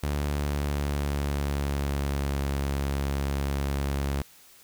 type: tone with pitch glide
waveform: sawtooth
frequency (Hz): 72.6 to 69.68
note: D2 to C#2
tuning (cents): -19 to +10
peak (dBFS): -22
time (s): 0.03-4.22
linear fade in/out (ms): 5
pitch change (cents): -71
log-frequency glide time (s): 0.28-2.4
effects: white hiss -54 dBFS RMS until 4.63 s